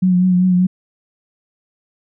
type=tone with vibrato; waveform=sine; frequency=182.2 Hz; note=F#3; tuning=26 cents flat; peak=-10 dBFS; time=0.02-0.67 s; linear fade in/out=10 ms; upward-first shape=triangle; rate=5.1 Hz; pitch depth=39 cents each way; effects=none